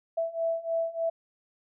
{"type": "beating tone pair", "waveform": "sine", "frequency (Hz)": [659.3, 662.6], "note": ["E5", "E5"], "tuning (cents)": [0, 9], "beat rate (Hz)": 3.3, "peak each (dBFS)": [-31, -29], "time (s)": [0.17, 1.1], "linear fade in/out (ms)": 10, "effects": []}